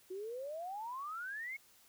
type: exponential sweep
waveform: sine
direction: up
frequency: 361.3 to 2217 Hz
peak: -40 dBFS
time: 0.1-1.57 s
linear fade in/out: 10 ms
effects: white hiss -65 dBFS RMS until 1.88 s